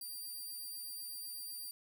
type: tone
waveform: 5% pulse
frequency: 4723 Hz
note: D8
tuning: 9 cents sharp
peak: -36 dBFS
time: 0.01-1.71 s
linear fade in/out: 2 ms
effects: none